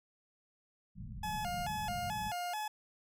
white low-pass noise, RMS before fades -44 dBFS, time 0.95-2.33 s, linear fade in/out 50 ms, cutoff 210 Hz, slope 96 dB/octave
40% pulse tone with vibrato, 777 Hz, G5, 16 cents flat, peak -35 dBFS, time 1.23-2.68 s, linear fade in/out 5 ms, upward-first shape square, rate 2.3 Hz, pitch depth 160 cents each way
effects none

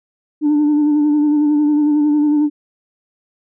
sine tone with vibrato, 297.1 Hz, D4, 20 cents sharp, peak -9 dBFS, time 0.41-2.5 s, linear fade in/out 50 ms, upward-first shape sine, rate 11 Hz, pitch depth 32 cents each way, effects tanh soft clip ceiling -9 dBFS

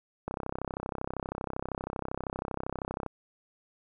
click train, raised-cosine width 1 ms, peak -19 dBFS, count 92, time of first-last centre 0.28-3.063 s, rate 32.7 Hz, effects none

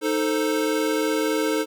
square chord, A diminished, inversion second, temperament equal, 311.1 / 440 / 523.3 Hz, Eb4 / A4 / C5, 0 / 0 / 0 cents, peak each -25 / -25 / -29 dBFS, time 0.01-1.66 s, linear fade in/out 50 ms, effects none

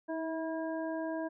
harmonic tone with a mistuned harmonic, 324 Hz, E4, 30 cents flat, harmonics 1 / 2 / 3 / 5, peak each -36 / -37 / -44 / -46 dBFS, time 0.08-1.29 s, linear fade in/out 20 ms, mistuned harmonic 1, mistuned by -20 cents, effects none

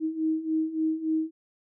sine beating tone pair, 314.7 / 318.2 Hz, D#4 / D#4, +20 / +39 cents, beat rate 3.5 Hz, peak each -30 / -26 dBFS, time 0-1.31 s, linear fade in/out 50 ms, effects none

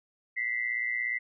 sine tone pair together, 1960 / 2077 Hz, B6 / C7, -14 / -13 cents, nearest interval minor second, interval 101 cents, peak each -31 / -31 dBFS, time 0.36-1.19 s, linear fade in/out 20 ms, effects none

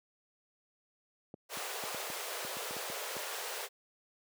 clicks, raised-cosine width 2 ms, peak -31 dBFS, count 11, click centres 1.341 / 1.572 / 1.838 / 1.946 / 2.101 / 2.449 / 2.569 / 2.709 / 2.766 / 2.9 / 3.167 s
pink high-pass noise, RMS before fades -40 dBFS, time 1.49-3.69 s, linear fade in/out 50 ms, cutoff 410 Hz, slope 48 dB/octave
effects high-pass 150 Hz 12 dB/octave

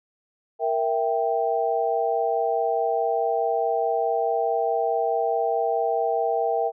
sine chord, E diminished, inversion second, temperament equal, 466.2 / 659.3 / 784 Hz, Bb4 / E5 / G5, 0 / 0 / 0 cents, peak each -25 dBFS, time 0.59-6.72 s, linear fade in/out 50 ms, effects none

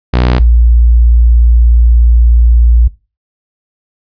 sawtooth / sine tone pair in turn, 61.5 / 58.36 Hz, B1 / A#1, -7 / +3 cents, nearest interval minor second, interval 90 cents, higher first, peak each -3 dBFS, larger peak neither, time 0.13-0.39 / 0.39-2.88 s, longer second, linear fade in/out 10 ms, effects noise-tail reverb RT60 0.3 s tail -19 dB re dry + resampled to 11025 Hz

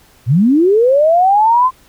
sine linear sweep, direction up, 104.5 to 1050 Hz, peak -7 dBFS, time 0.26-1.71 s, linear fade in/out 50 ms, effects pink hiss -48 dBFS RMS until 1.88 s

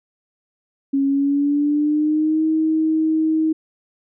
sine tone with pitch glide, 275.3 to 316.2 Hz, C#4 to D#4, -12 to +28 cents, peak -15 dBFS, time 0.93-3.53 s, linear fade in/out 10 ms, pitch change +240 cents, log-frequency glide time 1.06-2.44 s, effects none

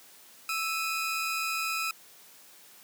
sawtooth tone pair together, 1318.5 / 2482 Hz, E6 / D#7, 0 / -5 cents, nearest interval major seventh, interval 1095 cents, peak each -28 / -29 dBFS, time 0.49-1.91 s, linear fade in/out 2 ms, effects white hiss -54 dBFS RMS until 2.83 s + high-pass 150 Hz 12 dB/octave

